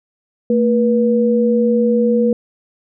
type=tone pair together; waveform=sine; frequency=225.2 / 483.6 Hz; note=A3 / B4; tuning=+40 / -36 cents; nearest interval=octave + minor second; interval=1324 cents; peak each=-14 dBFS; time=0.5-2.33 s; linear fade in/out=2 ms; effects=none